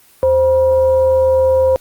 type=tone with frequency modulation; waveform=sine; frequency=523.3 Hz; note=C5; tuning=in tune; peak=-9 dBFS; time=0.23-1.76 s; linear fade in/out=0 ms; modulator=441 Hz; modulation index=0.35; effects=white hiss -48 dBFS RMS until 1.8 s + Opus 24 kbps